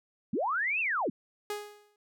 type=linear two-way sweep; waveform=sine; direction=up then down; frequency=164.81 to 2747 to 164.81 Hz; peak=-27 dBFS; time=0.33-1.1 s; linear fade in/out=5 ms; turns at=0.8 s
type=tone with exponential decay; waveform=sawtooth; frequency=415.3 Hz; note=G#4; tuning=in tune; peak=-27 dBFS; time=1.5-1.96 s; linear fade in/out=2 ms; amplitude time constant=100 ms
effects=none